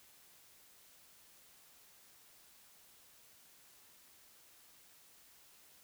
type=silence; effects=white hiss -63 dBFS RMS until 5.83 s